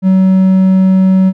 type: tone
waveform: triangle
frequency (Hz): 188.7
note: F#3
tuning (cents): +34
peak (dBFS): -3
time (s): 0.02-1.33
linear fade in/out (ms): 50
effects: none